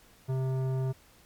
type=tone with tanh clipping; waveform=triangle; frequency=131.3 Hz; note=C3; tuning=6 cents sharp; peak=-29 dBFS; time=0.28-0.93 s; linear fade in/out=20 ms; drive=18 dB; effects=pink hiss -59 dBFS RMS until 1.25 s + MP3 96 kbps